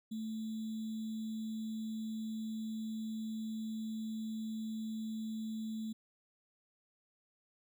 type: tone with sample-and-hold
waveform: sine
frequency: 220 Hz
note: A3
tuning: in tune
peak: -37 dBFS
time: 0.11-5.93 s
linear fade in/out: 10 ms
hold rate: 3675 Hz
effects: none